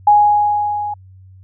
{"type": "tone with level ramp", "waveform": "sine", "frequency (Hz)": 830.6, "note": "G#5", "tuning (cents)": 0, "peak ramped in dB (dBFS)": [-5, -20], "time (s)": [0.07, 0.94], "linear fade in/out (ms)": 5, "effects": ["added 94 Hz sine -39 dBFS peak until 1.43 s"]}